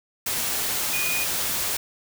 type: tone in noise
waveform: sine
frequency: 2466 Hz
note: D#7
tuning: 16 cents flat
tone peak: -26 dBFS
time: 0.93-1.24 s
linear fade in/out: 5 ms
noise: white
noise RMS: -26 dBFS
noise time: 0.26-1.77 s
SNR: -3 dB
effects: none